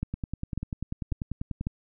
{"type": "two click trains", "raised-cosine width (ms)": 5, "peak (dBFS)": [-19, -16], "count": [16, 4], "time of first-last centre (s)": [[0.14, 1.611], [0.03, 1.669]], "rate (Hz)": [10.2, 1.83], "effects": []}